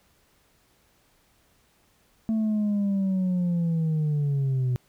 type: linear sweep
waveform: sine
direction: down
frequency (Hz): 223.2 to 123.47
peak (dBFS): -19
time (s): 2.29-4.76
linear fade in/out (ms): 0
effects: tanh soft clip ceiling -21 dBFS + pink hiss -64 dBFS RMS until 4.88 s